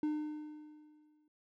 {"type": "tone with exponential decay", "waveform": "triangle", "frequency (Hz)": 302.9, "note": "D#4", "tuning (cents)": -46, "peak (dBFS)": -28, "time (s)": [0.03, 1.28], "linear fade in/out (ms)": 2, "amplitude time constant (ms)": 270, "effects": []}